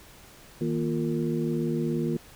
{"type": "tone cluster", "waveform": "sine", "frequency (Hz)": [157.9, 235.2, 350.2, 457.1], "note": ["D#3", "A#3", "F4", "A#4"], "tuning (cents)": [26, 16, 5, -34], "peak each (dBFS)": [-29, -29, -30, -36], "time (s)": [0.61, 2.17], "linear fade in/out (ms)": 2, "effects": ["pink hiss -51 dBFS RMS until 2.35 s"]}